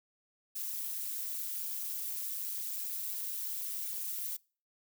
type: noise with amplitude modulation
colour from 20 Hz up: violet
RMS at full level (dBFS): -34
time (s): 0.55-4.37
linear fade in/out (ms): 10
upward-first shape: sine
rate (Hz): 206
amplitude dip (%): 90
effects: noise-tail reverb RT60 0.4 s tail -25 dB re dry